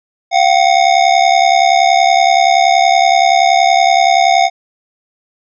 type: ring-modulated tone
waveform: square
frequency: 730 Hz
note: F#5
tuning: 24 cents flat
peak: -5 dBFS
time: 0.31-4.5 s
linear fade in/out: 50 ms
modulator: 35.3 Hz
effects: resampled to 16000 Hz